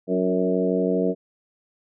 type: harmonic tone with a mistuned harmonic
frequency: 92.5 Hz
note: F#2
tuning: in tune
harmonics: 2 / 3 / 4 / 5 / 6 / 7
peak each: -25 / -26 / -27 / -24 / -30 / -29 dBFS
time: 0.07-1.15 s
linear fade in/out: 50 ms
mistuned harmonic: 4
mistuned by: -29 cents
effects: none